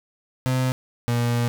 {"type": "tone pair in turn", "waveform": "35% pulse", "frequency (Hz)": [128.8, 119.31], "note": ["C3", "A#2"], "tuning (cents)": [-27, 41], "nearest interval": "minor second", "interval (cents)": 132, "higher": "first", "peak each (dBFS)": [-18, -18], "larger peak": "neither", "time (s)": [[0.46, 0.72], [1.08, 1.48]], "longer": "second", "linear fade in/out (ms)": 0, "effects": []}